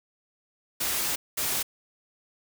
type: noise bursts at uneven times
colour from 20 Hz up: white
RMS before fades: -28 dBFS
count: 2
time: 0.8-1.16 / 1.37-1.63 s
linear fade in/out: 10 ms
effects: none